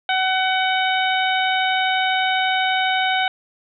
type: harmonic tone with a mistuned harmonic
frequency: 752 Hz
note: F#5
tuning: 28 cents sharp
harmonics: 1 / 2 / 3 / 4 / 5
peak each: -20 / -23 / -25 / -26 / -27 dBFS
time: 0.09-3.28 s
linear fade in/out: 2 ms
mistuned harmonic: 5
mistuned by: -20 cents
effects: none